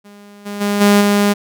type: tone with level steps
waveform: sawtooth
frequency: 204 Hz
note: G#3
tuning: 31 cents flat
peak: -34 / -20 / -11 / -4 / -7 dBFS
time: 0.04-1.34 s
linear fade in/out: 20 ms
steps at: 0.45 / 0.6 / 0.8 / 1 s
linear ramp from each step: 20 ms
effects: none